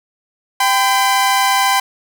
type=tone pair together; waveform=sawtooth; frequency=786 / 1014.6 Hz; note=G5 / B5; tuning=+4 / +46 cents; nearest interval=major third; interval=442 cents; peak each=-11 dBFS; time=0.6-1.8 s; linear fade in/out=5 ms; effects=none